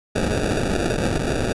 violet noise with sample-and-hold, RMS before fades -22 dBFS, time 0.15-1.53 s, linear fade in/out 10 ms, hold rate 1050 Hz, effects resampled to 24000 Hz

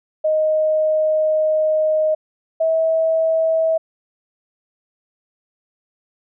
sine tone pair in turn, 622.3 / 646.4 Hz, D#5 / E5, 0 / -34 cents, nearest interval minor second, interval 66 cents, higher second, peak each -14 dBFS, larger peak neither, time 0.24-2.15 / 2.6-3.78 s, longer first, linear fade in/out 10 ms, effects none

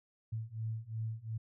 sine beating tone pair, 110 / 112.8 Hz, A2 / A2, 0 / +44 cents, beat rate 2.8 Hz, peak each -40 / -39 dBFS, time 0.32-1.38 s, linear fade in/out 10 ms, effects none

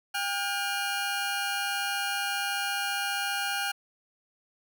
20% pulse tone pair together, 799.8 / 1425 Hz, G5 / F6, +35 / +34 cents, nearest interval minor seventh, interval 999 cents, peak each -26 dBFS, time 0.14-3.72 s, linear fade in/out 10 ms, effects none

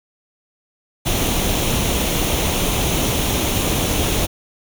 pink noise with comb filter, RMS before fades -19 dBFS, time 1.05-4.27 s, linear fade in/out 20 ms, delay 0.31 ms, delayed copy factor +0.5, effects none

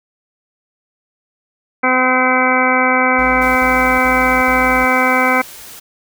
harmonic tone, 255.8 Hz, C4, 39 cents flat, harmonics 1 / 2 / 3 / 4 / 5 / 6 / 8 / 9, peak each -19 / -19 / -19 / -19 / -19 / -19 / -19 / -19 dBFS, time 1.83-5.42 s, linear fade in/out 10 ms
square tone bursts, 58.27 Hz, A#1, in tune, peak -27 dBFS, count 4, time 3.18-4.853 s, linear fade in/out 10 ms, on 380 ms, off 51 ms
white noise, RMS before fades -35 dBFS, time 3.41-5.8 s, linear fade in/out 10 ms
effects none

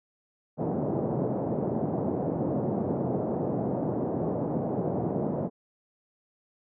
pink band-pass noise, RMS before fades -29 dBFS, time 0.57-5.5 s, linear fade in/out 50 ms, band 130 to 690 Hz, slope 24 dB/octave, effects none

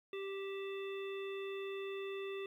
harmonic tone with a mistuned harmonic, 392 Hz, G4, in tune, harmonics 1 / 3 / 5 / 7 / 9, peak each -40 / -53 / -54 / -51 / -55 dBFS, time 0.13-2.46 s, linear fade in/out 2 ms, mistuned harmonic 7, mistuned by -62 cents, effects 12-bit

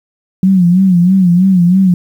sine tone with vibrato, 182.4 Hz, F#3, 24 cents flat, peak -5 dBFS, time 0.43-1.94 s, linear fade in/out 2 ms, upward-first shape sine, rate 3.1 Hz, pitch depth 100 cents each way, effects 7-bit

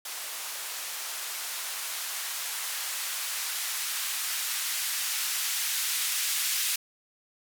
violet noise with band-pass filter sweep, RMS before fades -32 dBFS, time 0.05-6.76 s, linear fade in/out 5 ms, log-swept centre 670 to 2000 Hz, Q 0.77, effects none

